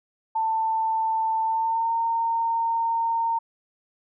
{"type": "tone with pitch glide", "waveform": "sine", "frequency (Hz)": [890, 917.1], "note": ["A5", "A#5"], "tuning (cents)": [20, -29], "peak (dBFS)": -21, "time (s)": [0.35, 3.39], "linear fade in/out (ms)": 10, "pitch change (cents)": 51, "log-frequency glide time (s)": [1.44, 1.92], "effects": []}